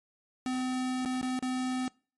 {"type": "tone with dropouts", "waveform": "square", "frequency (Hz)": 255.5, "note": "C4", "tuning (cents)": -41, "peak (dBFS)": -30, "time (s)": [0.46, 1.88], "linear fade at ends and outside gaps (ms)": 1, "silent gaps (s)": [[1.05, 1.057], [1.214, 1.228], [1.391, 1.425]], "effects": ["noise-tail reverb RT60 0.4 s tail -25 dB re dry", "MP3 48 kbps"]}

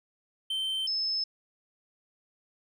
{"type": "tone pair in turn", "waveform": ["triangle", "sine"], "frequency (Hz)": [3106, 5224], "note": ["G7", "E8"], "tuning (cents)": [-17, -17], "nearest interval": "major sixth", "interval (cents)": 900, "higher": "second", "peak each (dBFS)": -27, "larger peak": "neither", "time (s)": [[0.5, 0.87], [0.87, 1.24]], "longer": "neither", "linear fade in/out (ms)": 5, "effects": []}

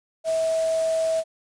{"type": "tone in noise", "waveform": "sine", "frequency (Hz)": 648, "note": "E5", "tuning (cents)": -30, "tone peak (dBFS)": -20, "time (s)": [0.24, 1.24], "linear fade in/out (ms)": 50, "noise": "white", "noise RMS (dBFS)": -37, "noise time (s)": [0.24, 1.24], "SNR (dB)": 14, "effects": ["resampled to 22050 Hz"]}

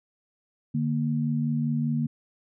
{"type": "tone pair together", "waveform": "sine", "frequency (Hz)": [148.76, 233.8], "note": ["D3", "A#3"], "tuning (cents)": [23, 5], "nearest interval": "minor sixth", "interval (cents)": 782, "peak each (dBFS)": -26, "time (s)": [0.74, 2.07], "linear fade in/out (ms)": 10, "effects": []}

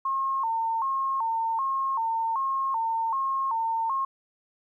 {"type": "tone with vibrato", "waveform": "sine", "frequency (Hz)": 987.8, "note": "B5", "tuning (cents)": 0, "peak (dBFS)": -24, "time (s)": [0.05, 4.05], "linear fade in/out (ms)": 5, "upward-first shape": "square", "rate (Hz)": 1.3, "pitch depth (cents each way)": 150, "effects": ["11-bit"]}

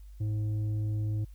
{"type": "tone with tanh clipping", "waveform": "sine", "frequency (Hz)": 106.4, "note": "G#2", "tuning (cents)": 42, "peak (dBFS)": -29, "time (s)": [0.2, 1.25], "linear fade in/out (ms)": 10, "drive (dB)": 6, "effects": ["added 50 Hz sine -45 dBFS peak until 1.34 s", "white hiss -69 dBFS RMS until 1.34 s"]}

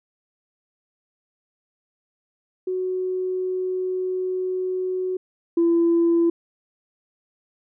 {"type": "tone pair in turn", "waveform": "sine", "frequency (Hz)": [370, 337.8], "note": ["F#4", "E4"], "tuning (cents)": [0, 42], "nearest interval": "major second", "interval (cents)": 158, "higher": "first", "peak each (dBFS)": [-22, -14], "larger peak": "second", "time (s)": [[2.67, 5.17], [5.57, 6.3]], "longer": "first", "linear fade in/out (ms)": 5, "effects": ["tanh soft clip ceiling -12 dBFS"]}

